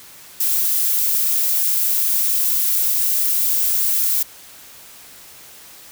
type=noise; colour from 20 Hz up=violet; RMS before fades=-18 dBFS; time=0.4-4.23 s; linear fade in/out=5 ms; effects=white hiss -42 dBFS RMS until 5.91 s